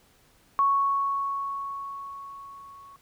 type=tone with level ramp; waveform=sine; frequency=1108.7 Hz; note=C#6; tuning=in tune; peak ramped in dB=-18 to -46 dBFS; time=0.59-2.96 s; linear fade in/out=0 ms; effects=pink hiss -61 dBFS RMS until 3.01 s